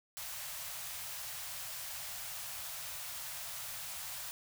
white band-stop noise, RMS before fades -43 dBFS, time 0.17-4.31 s, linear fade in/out 0 ms, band 160 to 560 Hz, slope 48 dB/octave, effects none

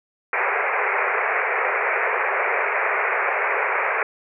white band-pass noise, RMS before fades -22 dBFS, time 0.33-4.03 s, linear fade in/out 2 ms, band 390 to 2400 Hz, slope 96 dB/octave, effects none

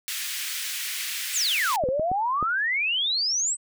pink high-pass noise, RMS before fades -31 dBFS, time 0.08-1.76 s, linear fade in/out 0 ms, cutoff 1900 Hz, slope 24 dB/octave
sine exponential two-way sweep, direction down then up, 8920 to 493.9 to 8300 Hz, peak -22 dBFS, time 1.32-3.57 s, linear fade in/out 50 ms, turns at 1.87 s
clicks, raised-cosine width 2 ms, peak -18 dBFS, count 5, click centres 1.838 / 1.888 / 1.996 / 2.116 / 2.427 s
effects none

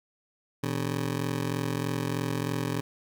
20% pulse ring-modulated tone, 138.59 Hz, C#3, in tune, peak -20 dBFS, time 0.63-2.81 s, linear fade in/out 5 ms, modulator 21.6 Hz, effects none

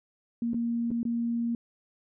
sine tone with dropouts, 234.2 Hz, A#3, 8 cents sharp, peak -26 dBFS, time 0.42-1.55 s, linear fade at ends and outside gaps 2 ms, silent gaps 0.534-0.543 / 0.906-0.914 / 1.031-1.052 s, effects none

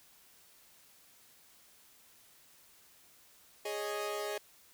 sawtooth chord, Ab suspended fourth, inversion none, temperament equal, 415.3 / 554.4 / 622.3 Hz, Ab4 / Db5 / Eb5, 0 / 0 / 0 cents, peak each -34 / -40 / -36 dBFS, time 3.65-4.38 s, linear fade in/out 5 ms, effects white hiss -62 dBFS RMS until 4.73 s

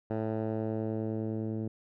10% pulse tone with low-pass filter sweep, 110 Hz, A2, in tune, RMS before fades -33 dBFS, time 0.1-1.68 s, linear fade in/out 5 ms, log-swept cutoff 880 to 300 Hz, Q 0.9, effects none

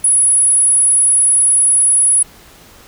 sine tone, 10210 Hz, D#9, 44 cents sharp, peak -8 dBFS, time 0.04-2.23 s, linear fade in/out 5 ms, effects pink hiss -42 dBFS RMS until 2.87 s

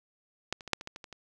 clicks, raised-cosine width 0.2 ms, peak -13 / -28 / -24 / -8 / -24 / -22 / -25 / -27 / -27 dBFS, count 9, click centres 0.526 / 0.608 / 0.677 / 0.733 / 0.811 / 0.874 / 0.961 / 1.042 / 1.127 s, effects none

